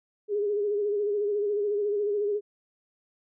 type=tone with vibrato; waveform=sine; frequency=412 Hz; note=G#4; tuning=14 cents flat; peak=-24 dBFS; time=0.28-2.41 s; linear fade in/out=50 ms; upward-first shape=sine; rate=14 Hz; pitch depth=48 cents each way; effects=none